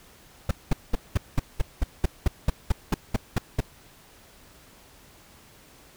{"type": "noise bursts", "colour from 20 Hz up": "brown", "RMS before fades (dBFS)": -19, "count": 15, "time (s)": [0.49, 3.605], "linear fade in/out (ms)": 5, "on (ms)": 21, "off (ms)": 200, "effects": ["pink hiss -53 dBFS RMS until 5.96 s"]}